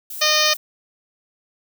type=noise; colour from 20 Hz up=violet; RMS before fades=-32 dBFS; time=0.1-0.57 s; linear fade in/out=5 ms
type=harmonic tone; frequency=612 Hz; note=D#5; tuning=29 cents flat; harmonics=1 / 2 / 3 / 4 / 5 / 6 / 7 / 8 / 9 / 10; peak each=-24 / -24 / -24 / -24 / -24 / -24 / -24 / -24 / -24 / -24 dBFS; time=0.21-0.54 s; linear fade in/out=10 ms
effects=none